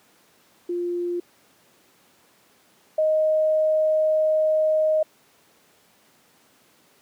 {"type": "tone pair in turn", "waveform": "sine", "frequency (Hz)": [350, 623.6], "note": ["F4", "D#5"], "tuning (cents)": [4, 4], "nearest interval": "minor seventh", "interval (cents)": 1000, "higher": "second", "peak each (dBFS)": [-23, -17], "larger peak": "second", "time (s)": [[0.69, 1.2], [2.98, 5.03]], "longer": "second", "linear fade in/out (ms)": 5, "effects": ["pink hiss -58 dBFS RMS until 7.01 s", "high-pass 200 Hz 12 dB/octave"]}